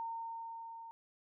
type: tone with level ramp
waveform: sine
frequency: 915 Hz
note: A#5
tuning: 32 cents flat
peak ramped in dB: -37 to -47 dBFS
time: 0-0.91 s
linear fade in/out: 0 ms
effects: none